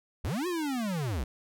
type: linear two-way sweep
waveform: square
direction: up then down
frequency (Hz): 53.3 to 370 to 53.3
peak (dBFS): -30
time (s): 0.24-1.24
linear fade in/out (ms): 5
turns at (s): 0.47
effects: none